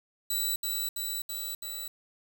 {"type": "tone with echo", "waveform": "10% pulse", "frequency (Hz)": 3951, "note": "B7", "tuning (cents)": 0, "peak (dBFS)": -20, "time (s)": [0.3, 0.56], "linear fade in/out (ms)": 5, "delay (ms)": 330, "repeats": 4, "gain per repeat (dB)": -2, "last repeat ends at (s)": 1.88, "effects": ["8-bit"]}